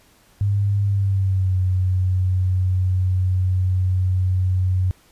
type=tone with pitch glide; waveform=sine; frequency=100.8 to 92.43 Hz; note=G2 to F#2; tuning=+49 to -1 cents; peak=-16 dBFS; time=0.41-4.91 s; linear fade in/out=0 ms; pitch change=-150 cents; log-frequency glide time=0.83-1.58 s; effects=pink hiss -55 dBFS RMS until 5.11 s + resampled to 32000 Hz